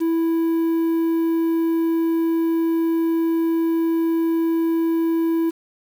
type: tone with quantisation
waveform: triangle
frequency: 329.6 Hz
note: E4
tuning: in tune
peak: -15 dBFS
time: 0-5.51 s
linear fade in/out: 20 ms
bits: 7
effects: none